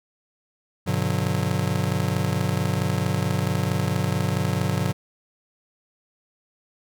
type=chord; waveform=square; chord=G major seventh; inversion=none; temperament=just; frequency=98 / 122.5 / 147 / 183.75 Hz; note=G2 / B2 / D3 / F#3; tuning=0 / -14 / +2 / -12 cents; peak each=-28 dBFS; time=0.86-4.93 s; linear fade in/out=20 ms; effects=none